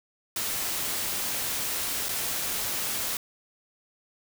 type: noise with dropouts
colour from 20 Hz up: white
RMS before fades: -30 dBFS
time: 0.36-3.17 s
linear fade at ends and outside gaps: 2 ms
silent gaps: 2.086-2.09 s
effects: none